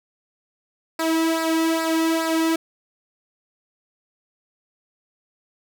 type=tone with flanger; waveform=sawtooth; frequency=325 Hz; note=E4; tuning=24 cents flat; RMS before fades=-21 dBFS; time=0.99-2.56 s; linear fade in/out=5 ms; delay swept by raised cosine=0.31 to 1.81 ms; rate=2.4 Hz; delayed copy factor=-0.7; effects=none